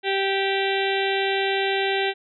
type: harmonic tone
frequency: 390.2 Hz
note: G4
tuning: 8 cents flat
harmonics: 1 / 2 / 4 / 5 / 6 / 7 / 8 / 9 / 10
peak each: -24 / -27 / -30 / -31 / -32 / -32 / -33 / -34 / -34 dBFS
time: 0.03-2.14 s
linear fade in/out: 50 ms
effects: none